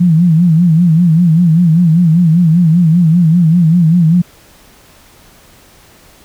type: tone with vibrato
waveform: sine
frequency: 167.7 Hz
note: E3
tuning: 30 cents sharp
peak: -5 dBFS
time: 0-4.22 s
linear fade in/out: 10 ms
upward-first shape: sine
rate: 5.1 Hz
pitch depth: 120 cents each way
effects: pink hiss -43 dBFS RMS until 6.24 s